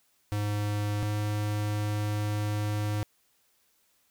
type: tone pair in turn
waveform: square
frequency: 103.83 / 104.79 Hz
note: G#2 / G#2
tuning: 0 / +16 cents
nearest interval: unison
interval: 16 cents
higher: second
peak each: -28 dBFS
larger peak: neither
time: 0.32-1.03 / 1.03-3.03 s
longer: second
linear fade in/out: 0 ms
effects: white hiss -69 dBFS RMS until 4.1 s